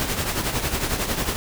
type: noise with tremolo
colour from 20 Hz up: pink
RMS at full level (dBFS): -22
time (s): 0-1.36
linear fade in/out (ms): 0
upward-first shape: triangle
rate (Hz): 11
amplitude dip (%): 65
effects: none